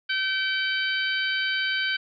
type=harmonic tone; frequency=769 Hz; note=G5; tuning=33 cents flat; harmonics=2 / 3 / 4 / 5 / 6; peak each=-26 / -31 / -29 / -36 / -35 dBFS; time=0.09-1.97 s; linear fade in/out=10 ms; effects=none